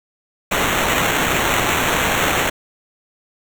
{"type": "noise with sample-and-hold", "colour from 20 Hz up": "white", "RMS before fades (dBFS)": -18, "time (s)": [0.51, 2.5], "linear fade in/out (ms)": 10, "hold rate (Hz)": 4900, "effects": []}